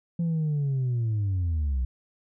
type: linear sweep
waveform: sine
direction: down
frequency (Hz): 171.7 to 60.2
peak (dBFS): -21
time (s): 0.19-1.85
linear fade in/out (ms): 5
effects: tanh soft clip ceiling -22 dBFS